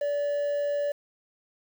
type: tone with quantisation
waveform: triangle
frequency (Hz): 578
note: D5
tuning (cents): -28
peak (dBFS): -23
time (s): 0.01-0.92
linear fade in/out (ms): 5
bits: 8
effects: none